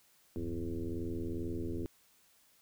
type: tone with frequency modulation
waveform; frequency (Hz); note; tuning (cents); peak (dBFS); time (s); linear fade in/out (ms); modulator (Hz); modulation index
sine; 174.61; F3; 0; -34; 0.36-1.86; 0; 82.2; 2.8
effects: white hiss -67 dBFS RMS until 2.61 s